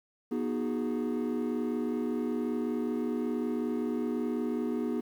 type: chord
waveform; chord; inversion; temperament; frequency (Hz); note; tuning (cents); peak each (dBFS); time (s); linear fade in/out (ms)
triangle; G# minor seventh; first; equal with one note detuned; 242.4 / 311.1 / 370 / 415.3; B3 / D#4 / F#4 / G#4; -32 / 0 / 0 / 0; -29 / -33 / -35 / -34; 0.31-5.01; 10
effects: tanh soft clip ceiling -20 dBFS + 10-bit